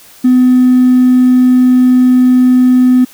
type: tone with hard clipping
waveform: triangle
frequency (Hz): 252.3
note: B3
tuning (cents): +37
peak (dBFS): -4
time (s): 0.24-3.05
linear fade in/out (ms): 10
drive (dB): 3
effects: white hiss -39 dBFS RMS until 3.13 s